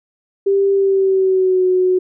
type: tone with pitch glide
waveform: sine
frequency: 394.5 to 368.1 Hz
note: G4 to F#4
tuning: +11 to -9 cents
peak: -11 dBFS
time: 0.46-1.99 s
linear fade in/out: 10 ms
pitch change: -120 cents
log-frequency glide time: 0.72-1.65 s
effects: none